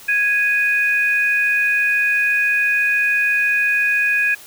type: tone pair together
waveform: sine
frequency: 1658 / 2484 Hz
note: G#6 / D#7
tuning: -3 / -3 cents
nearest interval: perfect fifth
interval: 700 cents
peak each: -17 dBFS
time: 0.08-4.35 s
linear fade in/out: 10 ms
effects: white hiss -41 dBFS RMS until 4.46 s